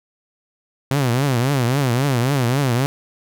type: tone with vibrato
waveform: sawtooth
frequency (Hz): 130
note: C3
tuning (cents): -11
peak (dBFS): -12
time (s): 0.91-2.86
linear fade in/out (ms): 0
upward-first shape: triangle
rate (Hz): 3.7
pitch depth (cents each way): 220
effects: none